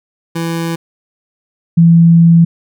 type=tone pair in turn; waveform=25% pulse / sine; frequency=166.3 / 167.55 Hz; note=E3 / E3; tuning=+16 / +29 cents; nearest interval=unison; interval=13 cents; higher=second; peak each=-12 / -3 dBFS; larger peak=second; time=0.35-0.76 / 1.77-2.45 s; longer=second; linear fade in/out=10 ms; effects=none